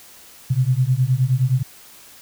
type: beating tone pair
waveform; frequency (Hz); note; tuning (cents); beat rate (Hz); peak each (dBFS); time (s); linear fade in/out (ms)
sine; 124 / 133.6; B2 / C3; +7 / +36; 9.6; -18; 0.5-1.63; 10
effects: white hiss -45 dBFS RMS until 2.21 s